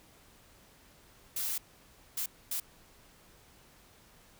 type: noise bursts at uneven times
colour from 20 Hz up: blue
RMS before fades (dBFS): -34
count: 3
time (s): 1.36-1.58 / 2.17-2.26 / 2.51-2.6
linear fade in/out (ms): 5
effects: pink hiss -60 dBFS RMS until 4.39 s